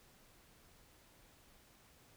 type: silence
effects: pink hiss -65 dBFS RMS until 2.16 s